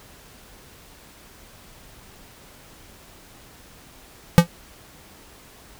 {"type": "tone with exponential decay", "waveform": "square", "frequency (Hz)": 171, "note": "F3", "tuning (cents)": -36, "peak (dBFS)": -3, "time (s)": [4.38, 4.47], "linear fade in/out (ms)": 0, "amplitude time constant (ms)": 18, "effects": ["pink hiss -48 dBFS RMS until 5.79 s"]}